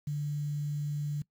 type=tone with quantisation; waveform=sine; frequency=146.83 Hz; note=D3; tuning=in tune; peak=-30 dBFS; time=0.07-1.22 s; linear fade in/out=5 ms; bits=9; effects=noise-tail reverb RT60 0.1 s tail -21 dB re dry